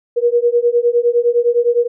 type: beating tone pair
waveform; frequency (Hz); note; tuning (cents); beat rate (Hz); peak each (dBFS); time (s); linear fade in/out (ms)
sine; 472.9 / 482.7; A#4 / B4; +25 / -40; 9.8; -14; 0.16-1.88; 20
effects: none